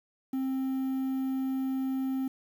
triangle tone with quantisation, 264.1 Hz, C4, 16 cents sharp, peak -26 dBFS, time 0.33-2.28 s, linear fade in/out 5 ms, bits 9, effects none

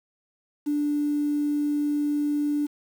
triangle tone, 293.4 Hz, D4, 2 cents flat, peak -18 dBFS, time 0.66-2.67 s, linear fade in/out 20 ms, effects tanh soft clip ceiling -20 dBFS + 8-bit

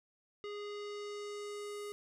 square tone with low-pass filter sweep, 412.5 Hz, G#4, 12 cents flat, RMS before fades -43 dBFS, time 0.44-1.92 s, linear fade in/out 0 ms, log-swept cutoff 3500 to 11000 Hz, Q 1.4, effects none

